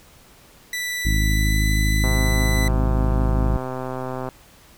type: tone with pitch glide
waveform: sawtooth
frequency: 1975.5 to 1997.3 Hz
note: B6 to B6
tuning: 0 to +19 cents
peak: -21 dBFS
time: 0.73-2.68 s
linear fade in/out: 2 ms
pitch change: +19 cents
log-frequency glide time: 1.14-1.65 s
type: harmonic tone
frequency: 52.6 Hz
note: G#1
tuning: 23 cents sharp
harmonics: 1 / 2 / 3 / 4 / 5 / 6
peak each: -18 / -24 / -28 / -30 / -32 / -34 dBFS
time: 1.05-3.57 s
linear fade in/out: 5 ms
type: click train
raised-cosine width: 1 ms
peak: -15 dBFS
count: 291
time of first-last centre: 2.04-4.288 s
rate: 129 Hz
effects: pink hiss -50 dBFS RMS until 4.77 s